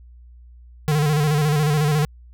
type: tone with vibrato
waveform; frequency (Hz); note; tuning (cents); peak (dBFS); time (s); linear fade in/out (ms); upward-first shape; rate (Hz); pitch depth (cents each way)
square; 149.8; D3; +35; -17; 0.88-2.05; 0; square; 14; 54
effects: added 60 Hz sine -42 dBFS peak until 2.33 s